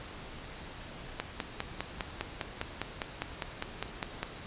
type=click train; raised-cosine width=0.3 ms; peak=-16 dBFS; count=16; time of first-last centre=1.2-4.23 s; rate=4.95 Hz; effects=pink hiss -45 dBFS RMS until 4.46 s + resampled to 8000 Hz

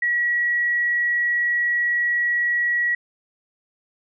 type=tone; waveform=sine; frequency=1922 Hz; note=B6; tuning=48 cents flat; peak=-18 dBFS; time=0.02-2.95 s; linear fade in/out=5 ms; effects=none

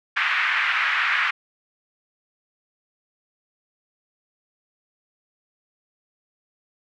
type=band-pass noise; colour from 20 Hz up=white; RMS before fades=-22 dBFS; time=0.16-1.31 s; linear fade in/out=10 ms; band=1300 to 2200 Hz; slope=24 dB/octave; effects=none

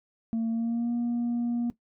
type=tone with pitch glide; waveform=sine; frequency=227 to 238.1 Hz; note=A#3 to A#3; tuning=-46 to +37 cents; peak=-23 dBFS; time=0.33-1.7 s; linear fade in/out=0 ms; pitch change=+83 cents; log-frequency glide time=0.5-0.92 s; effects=noise-tail reverb RT60 0.1 s tail -17 dB re dry + tanh soft clip ceiling -24 dBFS

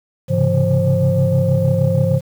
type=tone cluster; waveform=sine; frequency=103.1 / 133.1 / 139.5 / 170.1 / 529 Hz; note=G#2 / C3 / C#3 / F3 / C5; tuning=-12 / +30 / +11 / -45 / +19 cents; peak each=-18 dBFS; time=0.28-2.21 s; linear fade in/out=50 ms; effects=tanh soft clip ceiling -5 dBFS + 7-bit

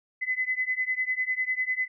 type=beating tone pair; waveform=sine; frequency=2018 / 2028 Hz; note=B6 / B6; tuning=+37 / +45 cents; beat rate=10 Hz; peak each=-28 / -29 dBFS; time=0.21-1.88 s; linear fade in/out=20 ms; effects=none

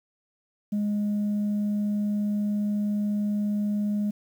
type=tone; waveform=sine; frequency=207.2 Hz; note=G#3; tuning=4 cents flat; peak=-21 dBFS; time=0.72-4.11 s; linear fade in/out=10 ms; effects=tanh soft clip ceiling -22 dBFS + 9-bit

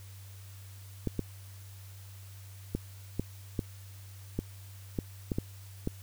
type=clicks; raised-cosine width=3 ms; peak=-17 dBFS; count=10; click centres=1.073 / 1.193 / 2.75 / 3.196 / 3.592 / 4.39 / 4.988 / 5.318 / 5.385 / 5.874 s; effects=added 97 Hz sine -46 dBFS peak until 6.02 s + white hiss -56 dBFS RMS until 6.02 s

